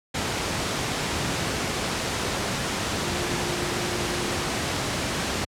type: tone in noise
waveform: sine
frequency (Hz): 353.2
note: F4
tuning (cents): +20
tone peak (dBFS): -33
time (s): 3.03-4.48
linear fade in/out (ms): 10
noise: pink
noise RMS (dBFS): -26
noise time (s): 0.14-5.45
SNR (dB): -10
effects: high-pass 80 Hz 12 dB/octave + low-pass 8000 Hz 12 dB/octave